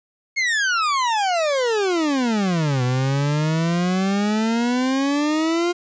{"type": "exponential two-way sweep", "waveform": "40% pulse", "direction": "down then up", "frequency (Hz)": [2198, 123.47, 355], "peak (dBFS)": -17, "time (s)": [0.36, 5.73], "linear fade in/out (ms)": 20, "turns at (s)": 2.83, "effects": ["resampled to 16000 Hz", "9-bit"]}